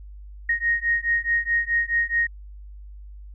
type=beating tone pair; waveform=sine; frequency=1864.7 / 1869.4 Hz; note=A#6 / A#6; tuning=0 / +4 cents; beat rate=4.7 Hz; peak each=-23 dBFS; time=0.49-2.27 s; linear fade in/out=5 ms; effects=added 50 Hz sine -38 dBFS peak until 3.34 s